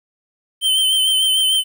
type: tone with vibrato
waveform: square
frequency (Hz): 3089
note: G7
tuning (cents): -26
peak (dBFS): -14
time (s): 0.61-1.64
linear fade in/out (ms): 50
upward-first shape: sine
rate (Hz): 6.7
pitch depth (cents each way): 30
effects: 9-bit